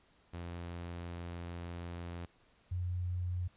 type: tone pair in turn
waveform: sawtooth / sine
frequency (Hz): 86.3 / 89.49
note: F2 / F2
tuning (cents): -20 / +43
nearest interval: minor second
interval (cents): 63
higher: second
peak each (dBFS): -37 / -33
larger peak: second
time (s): 0.33-2.26 / 2.71-3.48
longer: first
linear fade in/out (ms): 10
effects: pink hiss -68 dBFS RMS until 3.56 s + resampled to 8000 Hz